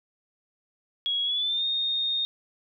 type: tone with pitch glide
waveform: sine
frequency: 3322 to 3686 Hz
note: G#7 to A#7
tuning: 0 to -20 cents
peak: -24 dBFS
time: 1.06-2.25 s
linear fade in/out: 0 ms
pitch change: +180 cents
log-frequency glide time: 1.24-1.65 s
effects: none